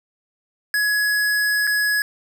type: tone with dropouts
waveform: square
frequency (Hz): 1682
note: G#6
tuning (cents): +22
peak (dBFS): -18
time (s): 0.74-2.02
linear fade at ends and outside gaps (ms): 1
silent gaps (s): 1.67-1.674
effects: none